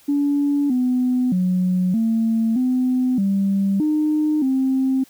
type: tone with pitch steps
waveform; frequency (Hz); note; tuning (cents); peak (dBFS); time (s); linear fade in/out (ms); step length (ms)
sine; 286.1 / 251.3 / 182.7 / 225.1 / 253.9 / 196.4 / 305 / 263.9; D4 / B3 / F#3 / A3 / B3 / G3 / D#4 / C4; -45 / +30 / -22 / +40 / +48 / +4 / -34 / +15; -15; 0.08-5.04; 10; 620
effects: tanh soft clip ceiling -11 dBFS + white hiss -52 dBFS RMS until 5.09 s